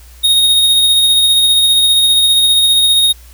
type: tone with tremolo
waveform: square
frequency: 3729 Hz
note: A#7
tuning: in tune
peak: -7 dBFS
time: 0.23-3.13 s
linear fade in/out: 20 ms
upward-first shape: sine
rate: 15 Hz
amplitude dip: 25%
effects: added 60 Hz sine -36 dBFS peak until 3.33 s + white hiss -44 dBFS RMS until 3.33 s